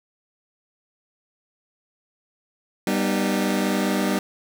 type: chord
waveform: sawtooth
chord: G augmented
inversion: none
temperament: just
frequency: 196 / 245 / 306.2 Hz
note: G3 / B3 / D#4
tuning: 0 / -14 / -28 cents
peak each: -19 / -22 / -22 dBFS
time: 2.87-4.19 s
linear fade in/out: 2 ms
effects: none